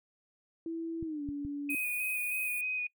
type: tone with pitch glide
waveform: sine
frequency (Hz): 329.6 to 286.9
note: E4 to D4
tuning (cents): 0 to -40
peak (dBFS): -34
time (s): 0.66-1.75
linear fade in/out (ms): 2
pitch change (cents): -240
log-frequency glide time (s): 1.03-1.23
type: clicks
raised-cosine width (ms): 5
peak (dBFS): -30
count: 3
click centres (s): 1.027 / 1.289 / 1.45
type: tone with vibrato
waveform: sine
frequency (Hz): 2489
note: D#7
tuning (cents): 0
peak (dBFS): -31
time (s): 1.69-2.87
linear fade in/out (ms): 5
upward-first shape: square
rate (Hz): 3.2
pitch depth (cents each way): 16
type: high-pass noise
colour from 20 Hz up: pink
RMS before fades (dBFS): -42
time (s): 1.7-2.61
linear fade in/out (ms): 2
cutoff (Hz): 8500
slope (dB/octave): 96
effects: noise-tail reverb RT60 0.1 s tail -24 dB re dry